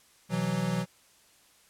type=chord; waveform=square; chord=B suspended fourth; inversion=none; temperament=equal with one note detuned; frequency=126.65 / 164.81 / 185 Hz; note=B2 / E3 / F#3; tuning=+44 / 0 / 0 cents; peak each=-35 / -32 / -31 dBFS; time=0.29-0.86 s; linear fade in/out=50 ms; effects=white hiss -61 dBFS RMS until 1.69 s + low-pass 11000 Hz 12 dB/octave